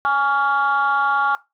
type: chord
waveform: sine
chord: Db major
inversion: second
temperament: equal with one note detuned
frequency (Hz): 830.6 / 1128.8 / 1396.9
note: Ab5 / Db6 / F6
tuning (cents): 0 / +31 / 0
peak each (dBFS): -19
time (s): 0.05-1.35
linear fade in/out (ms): 0
effects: noise-tail reverb RT60 0.2 s tail -18 dB re dry + tanh soft clip ceiling -10 dBFS